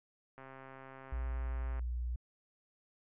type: click train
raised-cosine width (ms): 0.5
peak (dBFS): -35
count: 189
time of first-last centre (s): 0.38-1.794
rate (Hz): 133
type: tone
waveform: sine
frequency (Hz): 60.3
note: B1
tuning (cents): -41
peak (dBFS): -34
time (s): 1.12-2.16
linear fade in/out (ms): 5
effects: low-pass 2000 Hz 12 dB/octave